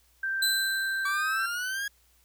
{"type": "tone", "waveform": "sine", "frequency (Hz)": 1568, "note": "G6", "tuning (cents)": 0, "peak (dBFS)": -27, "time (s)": [0.23, 1.46], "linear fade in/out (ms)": 5}
{"type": "tone with exponential decay", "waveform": "sawtooth", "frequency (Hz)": 4029, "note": "B7", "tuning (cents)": 34, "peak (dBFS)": -20, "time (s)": [0.42, 1.71], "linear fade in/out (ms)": 5, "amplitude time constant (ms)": 280}
{"type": "exponential sweep", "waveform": "40% pulse", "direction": "up", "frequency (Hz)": [1140, 1661.2], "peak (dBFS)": -29, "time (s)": [1.05, 1.88], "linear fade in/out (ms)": 5}
{"effects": ["added 60 Hz sine -65 dBFS peak until 2.24 s", "white hiss -65 dBFS RMS until 2.24 s"]}